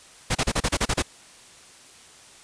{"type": "noise bursts", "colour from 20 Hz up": "pink", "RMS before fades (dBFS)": -22, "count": 9, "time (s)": [0.3, 1.024], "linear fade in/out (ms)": 10, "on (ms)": 52, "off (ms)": 32, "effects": ["white hiss -49 dBFS RMS until 2.43 s", "resampled to 22050 Hz"]}